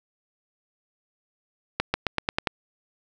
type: accelerating click train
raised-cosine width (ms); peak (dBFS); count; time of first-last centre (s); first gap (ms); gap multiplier
0.3; -6; 7; 1.8-2.472; 140; 0.91
effects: none